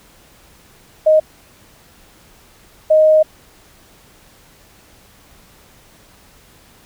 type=tone bursts at uneven times; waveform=sine; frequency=623 Hz; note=D#5; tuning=2 cents sharp; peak=-7 dBFS; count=2; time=1.06-1.2 / 2.9-3.23 s; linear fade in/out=10 ms; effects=pink hiss -48 dBFS RMS until 6.85 s